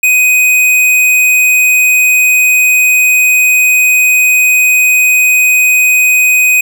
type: tone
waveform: square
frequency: 2500 Hz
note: D#7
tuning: 8 cents sharp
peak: -6 dBFS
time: 0.03-6.61 s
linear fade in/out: 5 ms
effects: none